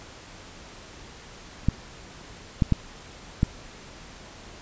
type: clicks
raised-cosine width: 5 ms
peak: -7 dBFS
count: 4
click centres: 1.686 / 2.622 / 2.723 / 3.431 s
effects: pink hiss -45 dBFS RMS until 4.61 s + resampled to 16000 Hz